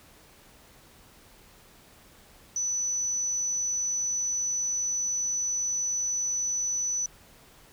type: tone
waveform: sine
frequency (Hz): 5970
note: F#8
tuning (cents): +15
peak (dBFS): -26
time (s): 2.56-7.06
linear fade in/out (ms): 2
effects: pink hiss -55 dBFS RMS until 7.72 s